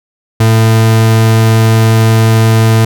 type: tone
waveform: 40% pulse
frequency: 111.8 Hz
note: A2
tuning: 28 cents sharp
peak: -4 dBFS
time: 0.4-2.85 s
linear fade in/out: 5 ms
effects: none